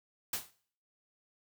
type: noise with exponential decay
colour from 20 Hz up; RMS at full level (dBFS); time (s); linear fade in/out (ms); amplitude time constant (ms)
white; -30; 0.33-0.51; 5; 39
effects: noise-tail reverb RT60 0.5 s tail -18 dB re dry